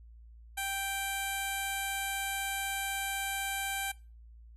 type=tone with low-pass filter; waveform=15% pulse; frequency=784 Hz; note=G5; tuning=in tune; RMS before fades=-35 dBFS; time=0.57-3.92 s; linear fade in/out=10 ms; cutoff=11000 Hz; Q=6.8; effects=noise-tail reverb RT60 0.3 s tail -20 dB re dry + added 57 Hz sine -50 dBFS peak until 4.56 s